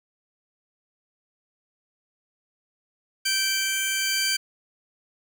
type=tone pair together; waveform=15% pulse; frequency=1557 / 2335 Hz; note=G6 / D7; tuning=-12 / -11 cents; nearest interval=perfect fifth; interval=701 cents; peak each=-19 dBFS; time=3.25-4.37 s; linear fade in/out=10 ms; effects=none